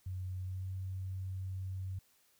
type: tone with pitch glide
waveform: sine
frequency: 92.5 to 94.23 Hz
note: F#2 to F#2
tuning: 0 to +32 cents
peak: -37 dBFS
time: 0.06-1.99 s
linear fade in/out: 5 ms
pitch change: +32 cents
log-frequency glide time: 0.41-0.71 s
effects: white hiss -70 dBFS RMS until 2.39 s